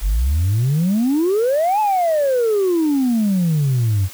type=exponential two-way sweep; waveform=sine; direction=up then down; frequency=43.65 to 873 to 90.9 Hz; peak=-12 dBFS; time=0.01-4.09 s; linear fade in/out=50 ms; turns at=1.8 s; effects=tanh soft clip ceiling -12 dBFS + white hiss -38 dBFS RMS until 4.13 s